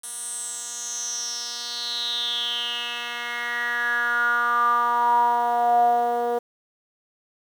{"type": "tone with band-pass filter sweep", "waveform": "10% pulse", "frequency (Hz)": 239.1, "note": "A#3", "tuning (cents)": 44, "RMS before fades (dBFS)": -24, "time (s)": [0.03, 6.39], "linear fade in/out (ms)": 10, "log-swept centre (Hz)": [9700, 550], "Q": 7.7, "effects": ["8-bit"]}